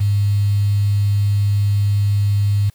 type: tone with quantisation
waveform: sine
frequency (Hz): 101.6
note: G#2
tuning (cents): -38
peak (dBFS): -13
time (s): 0-2.7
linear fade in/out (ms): 10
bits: 6
effects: white hiss -58 dBFS RMS until 2.74 s